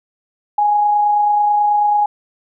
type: tone with amplitude modulation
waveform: sine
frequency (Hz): 830.6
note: G#5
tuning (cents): 0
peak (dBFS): -10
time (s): 0.58-2.06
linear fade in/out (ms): 5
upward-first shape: sine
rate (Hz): 29.2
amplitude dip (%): 25
effects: none